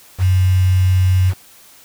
sine tone with quantisation, 92.5 Hz, F#2, in tune, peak -10 dBFS, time 0.18-1.34 s, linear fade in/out 50 ms, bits 5, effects white hiss -45 dBFS RMS until 1.84 s

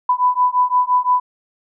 sine beating tone pair, 993 / 998.8 Hz, B5 / B5, +9 / +19 cents, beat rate 5.8 Hz, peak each -16 dBFS, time 0.09-1.2 s, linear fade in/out 5 ms, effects none

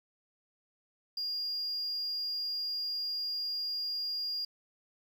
triangle tone, 4826 Hz, D8, 46 cents sharp, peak -30 dBFS, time 1.17-4.45 s, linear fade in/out 5 ms, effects tanh soft clip ceiling -29 dBFS + 10-bit

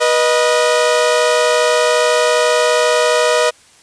sawtooth tone pair together, 486.3 / 620.9 Hz, B4 / D#5, -27 / -4 cents, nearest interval major third, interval 423 cents, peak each -10 dBFS, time 0-3.51 s, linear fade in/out 20 ms, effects white hiss -47 dBFS RMS until 3.82 s + resampled to 22050 Hz

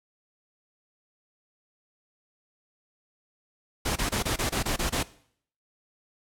pink noise bursts, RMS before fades -27 dBFS, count 9, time 3.85-5.032 s, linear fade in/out 10 ms, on 110 ms, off 24 ms, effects noise-tail reverb RT60 0.6 s tail -19 dB re dry + low-pass 12000 Hz 12 dB/octave

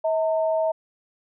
sine tone pair together, 641.3 / 907 Hz, E5 / A#5, -48 / -48 cents, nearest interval tritone, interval 600 cents, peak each -20 / -29 dBFS, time 0.04-0.72 s, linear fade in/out 10 ms, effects none

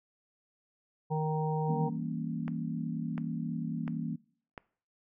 harmonic tone, 155.56 Hz, D#3, in tune, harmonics 1 / 3 / 5 / 6, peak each -30 / -35 / -37 / -38 dBFS, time 1.1-1.9 s, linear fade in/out 20 ms
sine chord, E diminished seventh, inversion none, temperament equal with one note detuned, 164.05 / 196 / 233.1 / 277.2 Hz, E3 / G3 / Bb3 / Db4, -8 / 0 / 0 / 0 cents, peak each -36 / -42 / -36 / -42 dBFS, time 1.68-4.16 s, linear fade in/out 10 ms
click train, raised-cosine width 0.5 ms, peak -26 dBFS, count 4, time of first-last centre 2.48-4.578 s, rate 1.43 Hz
effects noise-tail reverb RT60 0.5 s tail -21 dB re dry

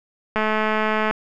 click train, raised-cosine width 0.5 ms, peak -7 dBFS, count 163, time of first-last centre 0.36-1.11 s, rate 216 Hz, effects none

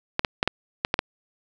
clicks, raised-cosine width 0.3 ms, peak -4 dBFS, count 7, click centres 0.194 / 0.248 / 0.429 / 0.476 / 0.849 / 0.941 / 0.991 s, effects none

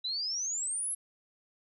sine exponential sweep, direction up, 3888 to 11175 Hz, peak -31 dBFS, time 0.04-0.95 s, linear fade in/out 10 ms, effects none

